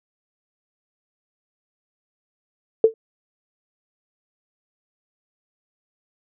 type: tone with exponential decay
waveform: sine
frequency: 446.2 Hz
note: A4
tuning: 24 cents sharp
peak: -5 dBFS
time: 2.84-2.94 s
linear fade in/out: 2 ms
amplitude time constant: 20 ms
effects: none